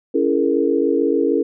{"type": "chord", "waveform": "sine", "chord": "A# half-diminished seventh", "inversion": "first", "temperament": "just", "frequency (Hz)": [279.7, 335.6, 419.5, 466.2], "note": ["C#4", "E4", "G#4", "A#4"], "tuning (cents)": [16, 31, 17, 0], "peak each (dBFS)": -20, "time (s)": [0.14, 1.43], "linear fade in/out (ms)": 10, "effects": []}